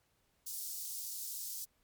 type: high-pass noise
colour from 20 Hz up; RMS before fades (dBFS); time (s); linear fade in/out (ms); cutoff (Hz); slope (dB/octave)
white; -42; 0.46-1.65; 10; 4800; 24
effects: pink hiss -75 dBFS RMS until 1.83 s + MP3 96 kbps